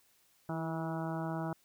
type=harmonic tone with a mistuned harmonic; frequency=162 Hz; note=E3; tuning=30 cents flat; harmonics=1 / 2 / 3 / 4 / 5 / 6 / 7 / 8 / 9; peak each=-37 / -40 / -51 / -42 / -44 / -46 / -52 / -48 / -50 dBFS; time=0.49-1.53 s; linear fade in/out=2 ms; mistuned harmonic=2; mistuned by=+19 cents; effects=white hiss -69 dBFS RMS until 1.64 s